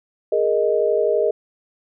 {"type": "chord", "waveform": "sine", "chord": "Ab suspended second", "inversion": "none", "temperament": "just", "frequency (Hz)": [415.3, 467.2, 623], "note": ["Ab4", "Bb4", "Eb5"], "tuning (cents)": [0, 4, 2], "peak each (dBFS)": -20, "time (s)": [0.32, 1.31], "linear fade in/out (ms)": 5, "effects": []}